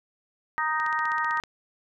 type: harmonic tone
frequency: 311.1 Hz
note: D#4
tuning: in tune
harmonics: 3 / 4 / 5 / 6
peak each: -29 / -28 / -33 / -29 dBFS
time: 0.58-1.4 s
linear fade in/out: 0 ms
type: click train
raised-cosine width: 0.2 ms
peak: -24 dBFS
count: 11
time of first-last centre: 0.8-1.437 s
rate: 15.7 Hz
effects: none